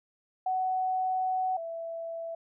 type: tone pair in turn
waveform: sine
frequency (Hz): 747 / 663.6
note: F#5 / E5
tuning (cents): +16 / +11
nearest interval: major second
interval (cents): 205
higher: first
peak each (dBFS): -26 / -34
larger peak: first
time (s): 0.46-1.57 / 1.57-2.35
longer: first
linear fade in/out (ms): 5
effects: none